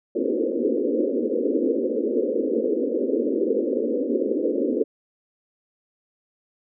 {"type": "band-pass noise", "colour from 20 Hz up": "white", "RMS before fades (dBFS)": -23, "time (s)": [0.15, 4.84], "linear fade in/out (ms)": 10, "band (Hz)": [230, 530], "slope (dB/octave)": 96, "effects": []}